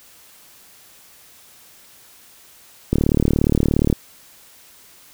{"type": "click train", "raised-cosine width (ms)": 3, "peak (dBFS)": -3, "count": 38, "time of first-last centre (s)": [2.93, 3.927], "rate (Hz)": 37.1, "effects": ["white hiss -48 dBFS RMS until 5.13 s"]}